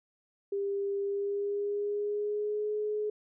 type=tone with pitch glide; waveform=sine; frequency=399 to 422.5 Hz; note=G4 to G#4; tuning=+31 to +30 cents; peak=-29 dBFS; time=0.52-3.1 s; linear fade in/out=5 ms; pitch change=+99 cents; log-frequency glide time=1.01-2.71 s; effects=none